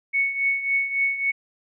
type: tone with tremolo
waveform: sine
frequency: 2216 Hz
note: C#7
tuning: 1 cent flat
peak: -17 dBFS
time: 0.13-1.32 s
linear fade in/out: 20 ms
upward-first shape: triangle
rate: 3.6 Hz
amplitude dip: 75%
effects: none